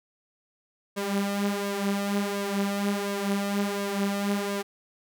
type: tone with flanger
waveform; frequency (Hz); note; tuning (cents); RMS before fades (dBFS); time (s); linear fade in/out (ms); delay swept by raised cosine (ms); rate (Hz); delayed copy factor
sawtooth; 200.7; G3; +41; -28; 0.96-4.63; 20; 1.8 to 6.6; 1.4; +0.65
effects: none